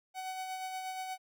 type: tone with tremolo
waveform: 45% pulse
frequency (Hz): 750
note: F#5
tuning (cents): +23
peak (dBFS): -36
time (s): 0.14-1.18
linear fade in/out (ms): 50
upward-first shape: sine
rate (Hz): 8.4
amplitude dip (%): 35
effects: none